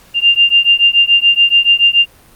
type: beating tone pair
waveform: sine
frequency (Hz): 2791 / 2798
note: F7 / F7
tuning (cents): -2 / +3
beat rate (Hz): 7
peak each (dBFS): -10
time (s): 0.14-2.06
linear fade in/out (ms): 50
effects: pink hiss -45 dBFS RMS until 2.35 s + Opus 48 kbps